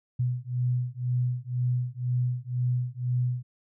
sine beating tone pair, 123.2 / 125.2 Hz, B2 / B2, -4 / +24 cents, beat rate 2 Hz, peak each -28 / -28 dBFS, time 0.19-3.43 s, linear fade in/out 10 ms, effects none

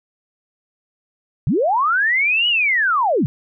sine linear two-way sweep, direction up then down, 103.83 to 2960 to 103.83 Hz, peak -14 dBFS, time 1.47-3.26 s, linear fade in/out 0 ms, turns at 2.48 s, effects none

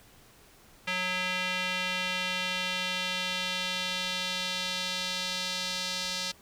square tone with band-pass filter sweep, 183.2 Hz, F#3, 17 cents flat, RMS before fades -32 dBFS, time 0.87-6.32 s, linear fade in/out 10 ms, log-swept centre 2500 to 4500 Hz, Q 1.9, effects pink hiss -57 dBFS RMS until 6.41 s

